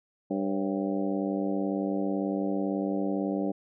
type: harmonic tone with a mistuned harmonic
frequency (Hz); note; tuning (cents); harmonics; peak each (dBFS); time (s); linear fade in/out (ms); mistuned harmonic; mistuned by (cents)
98; G2; 0; 2 / 3 / 4 / 5 / 6 / 7 / 8; -31 / -30 / -36 / -38 / -36 / -41 / -42; 0.3-3.52; 10; 6; -79
effects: none